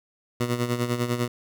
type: tone with tremolo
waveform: 15% pulse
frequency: 121.1 Hz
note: B2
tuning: 34 cents flat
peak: -15 dBFS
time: 0.4-1.28 s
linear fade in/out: 5 ms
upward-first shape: sine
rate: 10 Hz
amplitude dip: 65%
effects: none